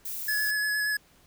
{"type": "noise", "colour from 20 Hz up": "violet", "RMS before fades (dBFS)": -35, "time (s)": [0.05, 0.51], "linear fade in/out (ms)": 5}
{"type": "tone with vibrato", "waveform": "square", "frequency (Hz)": 1698, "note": "G#6", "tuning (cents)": 38, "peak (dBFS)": -26, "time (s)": [0.28, 0.97], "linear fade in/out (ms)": 5, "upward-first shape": "square", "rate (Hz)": 8.6, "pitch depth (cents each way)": 12}
{"effects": ["pink hiss -60 dBFS RMS until 1.26 s"]}